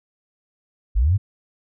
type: linear sweep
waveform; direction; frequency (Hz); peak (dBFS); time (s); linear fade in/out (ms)
sine; up; 43.44 to 107.2; -14; 0.95-1.18; 20
effects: none